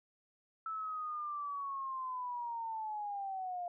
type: linear sweep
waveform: sine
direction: down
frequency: 1318.5 to 697 Hz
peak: -37 dBFS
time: 0.66-3.68 s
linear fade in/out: 2 ms
effects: none